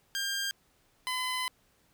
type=tone pair in turn; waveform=15% pulse; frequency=1599 / 1014.4 Hz; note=G6 / B5; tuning=+34 / +46 cents; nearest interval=minor sixth; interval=788 cents; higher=first; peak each=-24 dBFS; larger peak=neither; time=0.15-0.51 / 1.07-1.48 s; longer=second; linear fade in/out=0 ms; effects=pink hiss -68 dBFS RMS until 1.93 s